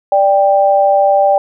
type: tone pair together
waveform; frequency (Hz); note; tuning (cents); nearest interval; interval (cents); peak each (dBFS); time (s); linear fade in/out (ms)
sine; 587.3 / 789.1; D5 / G5; 0 / +11; perfect fourth; 511; -10; 0.12-1.38; 2
effects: none